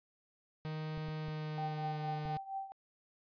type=tone with pitch glide; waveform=45% pulse; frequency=155.56 to 150.96 Hz; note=D#3 to D3; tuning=0 to +48 cents; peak=-38 dBFS; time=0.65-2.37 s; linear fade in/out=0 ms; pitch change=-52 cents; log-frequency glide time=1.13-2.07 s
type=clicks; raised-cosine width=5 ms; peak=-34 dBFS; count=4; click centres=0.977 / 1.086 / 1.284 / 2.255 s
type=tone with tremolo; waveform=sine; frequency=778 Hz; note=G5; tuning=13 cents flat; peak=-35 dBFS; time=1.58-2.72 s; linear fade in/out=0 ms; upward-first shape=triangle; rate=4.3 Hz; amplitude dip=85%
effects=resampled to 11025 Hz